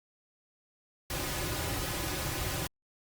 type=noise with comb filter; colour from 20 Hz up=pink; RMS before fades=-34 dBFS; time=1.1-2.67 s; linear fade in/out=2 ms; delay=4.4 ms; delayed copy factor=-0.75; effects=Opus 48 kbps